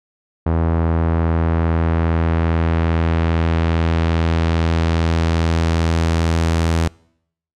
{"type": "tone with low-pass filter sweep", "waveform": "sawtooth", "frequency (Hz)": 82.41, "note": "E2", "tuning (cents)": 0, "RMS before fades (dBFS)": -17, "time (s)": [0.46, 6.88], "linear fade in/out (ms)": 5, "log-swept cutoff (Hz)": [1100, 8600], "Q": 0.85, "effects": ["noise-tail reverb RT60 0.7 s tail -25 dB re dry"]}